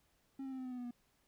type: tone with pitch steps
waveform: triangle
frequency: 270.4 / 266.1 / 261.8 / 257.6 / 253.5 / 249.4 / 245.4 / 241.5 Hz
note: C#4 / C4 / C4 / C4 / B3 / B3 / B3 / B3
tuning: -43 / +29 / +1 / -27 / +45 / +17 / -11 / -39 cents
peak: -39 dBFS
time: 0.39-0.91 s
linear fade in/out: 5 ms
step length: 65 ms
effects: pink hiss -75 dBFS RMS until 1.27 s